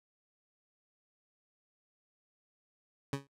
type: tone with exponential decay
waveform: 20% pulse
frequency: 138.59 Hz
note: C#3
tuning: in tune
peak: -25 dBFS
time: 3.13-3.27 s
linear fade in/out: 2 ms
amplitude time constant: 29 ms
effects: noise-tail reverb RT60 0.1 s tail -24 dB re dry + low-pass 10000 Hz 12 dB/octave